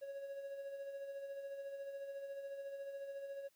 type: tone with tremolo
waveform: triangle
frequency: 554 Hz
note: C#5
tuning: 1 cent flat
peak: -40 dBFS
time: 0.01-3.49 s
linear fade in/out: 20 ms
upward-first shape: sine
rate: 14 Hz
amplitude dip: 45%
effects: white hiss -75 dBFS RMS until 3.55 s